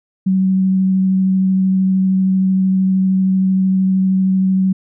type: tone with vibrato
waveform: sine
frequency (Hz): 189.1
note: F#3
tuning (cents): +38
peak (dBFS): -11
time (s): 0.26-4.73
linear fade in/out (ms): 10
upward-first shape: triangle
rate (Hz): 13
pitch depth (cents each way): 12
effects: none